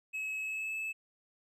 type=tone with pitch glide; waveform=triangle; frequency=2573 to 2609 Hz; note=E7 to E7; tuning=-43 to -18 cents; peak=-33 dBFS; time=0.13-0.93 s; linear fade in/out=20 ms; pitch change=+25 cents; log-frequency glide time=0.39-0.75 s; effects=none